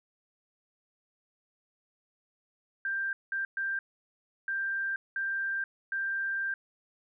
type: tone bursts at uneven times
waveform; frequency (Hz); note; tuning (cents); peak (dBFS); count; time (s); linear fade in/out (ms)
sine; 1581; G6; +14; -29; 6; 2.85-3.13 / 3.32-3.45 / 3.57-3.79 / 4.48-4.96 / 5.16-5.64 / 5.92-6.54; 2
effects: none